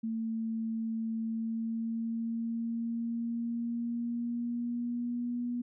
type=tone with pitch glide; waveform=sine; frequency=224.6 to 242.1 Hz; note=A3 to B3; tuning=+36 to -34 cents; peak=-31 dBFS; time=0.03-5.62 s; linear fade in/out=10 ms; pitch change=+130 cents; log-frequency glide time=1.2-5.43 s; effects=none